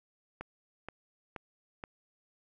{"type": "click train", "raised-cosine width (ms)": 0.5, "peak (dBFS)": -25, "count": 4, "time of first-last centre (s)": [0.41, 1.839], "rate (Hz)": 2.1, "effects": []}